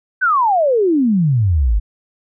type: exponential sweep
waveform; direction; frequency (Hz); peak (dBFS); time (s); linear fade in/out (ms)
sine; down; 1568 to 47.01; -11; 0.21-1.8; 20
effects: none